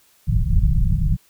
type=low-pass noise; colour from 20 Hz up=pink; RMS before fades=-17 dBFS; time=0.27-1.17 s; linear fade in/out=20 ms; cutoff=180 Hz; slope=96 dB/octave; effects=white hiss -57 dBFS RMS until 1.29 s